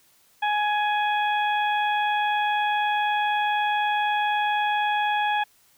harmonic tone, 836 Hz, G#5, 11 cents sharp, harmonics 1 / 2 / 3 / 4, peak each -22 / -28 / -32 / -34 dBFS, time 0.42-5.44 s, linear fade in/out 10 ms, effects white hiss -60 dBFS RMS until 5.77 s

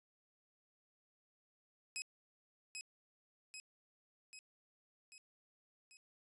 15% pulse tone with echo, 2544 Hz, D#7, 38 cents sharp, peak -33 dBFS, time 1.96-2.02 s, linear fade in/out 0 ms, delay 790 ms, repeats 5, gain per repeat -4 dB, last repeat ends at 5.97 s, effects resampled to 24000 Hz

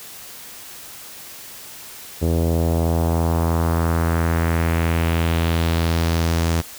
sawtooth tone with low-pass filter sweep, 83 Hz, E2, 12 cents sharp, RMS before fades -19 dBFS, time 2.21-6.62 s, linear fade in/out 20 ms, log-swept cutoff 470 to 7200 Hz, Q 1.7, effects white hiss -38 dBFS RMS until 6.78 s

